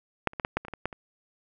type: clicks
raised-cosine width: 0.5 ms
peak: -8 / -30 / -16 / -11 / -10 / -26 / -23 / -21 / -13 / -25 dBFS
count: 10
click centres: 0.273 / 0.334 / 0.398 / 0.449 / 0.57 / 0.65 / 0.683 / 0.737 / 0.856 / 0.928 s
effects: none